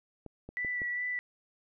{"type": "clicks", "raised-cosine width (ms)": 2, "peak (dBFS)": -30, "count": 4, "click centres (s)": [0.263, 0.49, 0.648, 0.818]}
{"type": "tone with vibrato", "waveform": "sine", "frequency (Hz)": 1965, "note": "B6", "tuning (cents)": -9, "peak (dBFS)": -31, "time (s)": [0.57, 1.19], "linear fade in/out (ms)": 0, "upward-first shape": "sine", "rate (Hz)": 2.5, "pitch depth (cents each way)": 19}
{"effects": []}